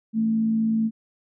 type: tone with frequency modulation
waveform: sine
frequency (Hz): 222.1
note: A3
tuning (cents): +16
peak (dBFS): -19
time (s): 0.13-0.91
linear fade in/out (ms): 50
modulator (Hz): 55.6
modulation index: 0.21
effects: none